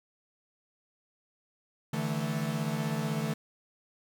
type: chord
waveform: 45% pulse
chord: D suspended second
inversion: none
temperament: equal with one note detuned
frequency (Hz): 146.83 / 162.83 / 220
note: D3 / E3 / A3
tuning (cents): 0 / -21 / 0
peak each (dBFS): -34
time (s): 1.93-3.34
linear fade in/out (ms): 5
effects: none